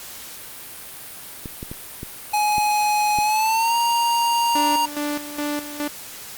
clicks, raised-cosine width 3 ms, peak -18 dBFS, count 6, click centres 1.458 / 1.629 / 1.715 / 2.031 / 2.582 / 3.187 s
square tone with pitch glide, 839 to 936.3 Hz, G#5 to A#5, +17 to +7 cents, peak -18 dBFS, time 2.33-4.86 s, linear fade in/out 10 ms, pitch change +190 cents, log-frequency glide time 3.22-3.76 s
sawtooth tone with tremolo, 293.7 Hz, D4, in tune, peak -19 dBFS, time 4.55-5.88 s, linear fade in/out 5 ms, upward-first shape square, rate 2.4 Hz, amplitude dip 70%
effects white hiss -37 dBFS RMS until 6.37 s + Opus 48 kbps

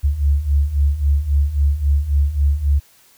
sine beating tone pair, 69.2 / 72.9 Hz, C#2 / D2, -2 / -12 cents, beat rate 3.7 Hz, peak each -19 / -15 dBFS, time 0.03-2.8 s, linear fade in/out 20 ms, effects white hiss -52 dBFS RMS until 3.17 s

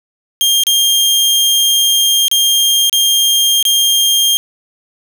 sawtooth tone with dropouts, 3209 Hz, G7, 40 cents sharp, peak -6 dBFS, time 0.41-4.37 s, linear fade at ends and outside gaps 0 ms, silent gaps 0.636-0.668 / 2.282-2.314 / 2.896-2.928 / 3.627-3.652 s, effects none

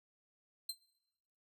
sawtooth tone with exponential decay, 4127 Hz, C8, 25 cents flat, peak -31 dBFS, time 0.69-0.77 s, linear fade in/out 5 ms, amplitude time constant 16 ms, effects noise-tail reverb RT60 1.0 s tail -22 dB re dry

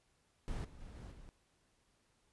brown noise with level steps, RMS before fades -40 / -55 / -51 / -49 / -55 dBFS, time 0.48-1.29 s, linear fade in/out 0 ms, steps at 0.64 / 0.8 / 0.95 / 1.11 s, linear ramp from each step 10 ms, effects pink hiss -75 dBFS RMS until 2.32 s + resampled to 24000 Hz

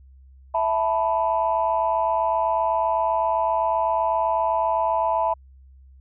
sine chord, E suspended fourth, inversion none, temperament equal, 659.3 / 880 / 987.8 Hz, E5 / A5 / B5, 0 / 0 / 0 cents, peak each -23 dBFS, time 0.54-5.34 s, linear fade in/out 10 ms, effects tanh soft clip ceiling -10 dBFS + added 66 Hz sine -46 dBFS peak until 6 s

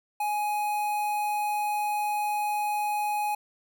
square tone with notch filter, 836 Hz, G#5, 11 cents sharp, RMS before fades -28 dBFS, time 0.2-3.35 s, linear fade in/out 5 ms, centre 5100 Hz, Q 0.8, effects none

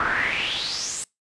brown noise with band-pass filter sweep, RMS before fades -26 dBFS, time 0-1.04 s, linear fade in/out 2 ms, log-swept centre 1300 to 8300 Hz, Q 5.7, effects noise-tail reverb RT60 0.2 s tail -24 dB re dry + resampled to 24000 Hz

